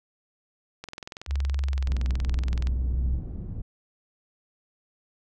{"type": "click train", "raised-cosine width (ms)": 0.2, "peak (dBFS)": -20, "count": 40, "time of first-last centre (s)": [0.84, 2.671], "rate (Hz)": 21.3}
{"type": "tone with pitch glide", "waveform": "sine", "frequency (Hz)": [68.7, 63], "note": ["C#2", "B1"], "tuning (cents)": [-15, 35], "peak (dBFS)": -23, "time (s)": [1.27, 3.21], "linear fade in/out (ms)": 50, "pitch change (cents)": -150, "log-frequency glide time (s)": [1.7, 2.01]}
{"type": "low-pass noise", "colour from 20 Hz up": "pink", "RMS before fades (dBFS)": -34, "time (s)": [1.86, 3.62], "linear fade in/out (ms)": 10, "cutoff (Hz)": 180, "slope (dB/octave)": 12}
{"effects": []}